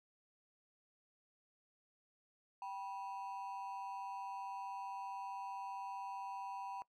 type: ring-modulated tone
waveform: triangle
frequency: 880 Hz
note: A5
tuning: in tune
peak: -38 dBFS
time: 2.62-6.82 s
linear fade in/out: 0 ms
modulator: 97.7 Hz
effects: noise-tail reverb RT60 0.1 s tail -20 dB re dry